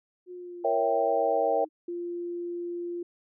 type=exponential sweep; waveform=sine; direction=down; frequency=361.9 to 311.1 Hz; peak=-38 dBFS; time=0.26-1.69 s; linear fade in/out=50 ms
type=chord; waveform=sine; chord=A# diminished seventh; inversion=none; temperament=equal; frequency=466.2 / 554.4 / 659.3 / 784 Hz; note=A#4 / C#5 / E5 / G5; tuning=0 / 0 / 0 / 0 cents; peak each=-28 dBFS; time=0.64-1.65 s; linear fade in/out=10 ms
type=tone; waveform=sine; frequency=347.3 Hz; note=F4; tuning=10 cents flat; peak=-31 dBFS; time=1.88-3.03 s; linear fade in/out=5 ms
effects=none